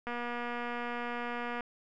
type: click train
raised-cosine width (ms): 0.5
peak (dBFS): -23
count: 370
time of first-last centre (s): 0.07-1.608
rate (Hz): 240
effects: none